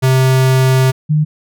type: tone pair in turn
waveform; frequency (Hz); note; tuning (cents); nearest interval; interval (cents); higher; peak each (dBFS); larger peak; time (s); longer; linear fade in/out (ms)
square / sine; 130.81 / 152.34; C3 / D#3; 0 / -36; minor third; 264; second; -9; neither; 0.02-0.92 / 1.09-1.25; first; 20
effects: none